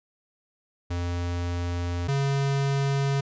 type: tone pair in turn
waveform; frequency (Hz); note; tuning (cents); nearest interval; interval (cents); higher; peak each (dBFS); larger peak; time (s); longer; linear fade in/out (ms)
square; 87.31 / 138.6; F2 / C#3; 0 / 0; minor sixth; 800; second; -27 / -23; second; 0.9-2.08 / 2.08-3.21; first; 10
effects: resampled to 16000 Hz